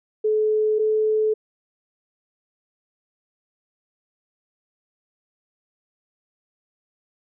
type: tone pair in turn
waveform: sine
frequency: 430 / 432.5 Hz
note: A4 / A4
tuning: -40 / -30 cents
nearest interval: unison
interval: 10 cents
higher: second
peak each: -17 dBFS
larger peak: neither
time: 0.24-0.79 / 0.79-1.34 s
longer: neither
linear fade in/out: 10 ms
effects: none